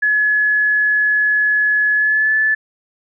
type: tone with pitch glide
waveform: sine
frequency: 1700 to 1739.7 Hz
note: G#6 to A6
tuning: +40 to -20 cents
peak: -12 dBFS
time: 0.02-2.55 s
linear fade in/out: 10 ms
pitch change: +40 cents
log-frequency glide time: 1.94-2.35 s
effects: none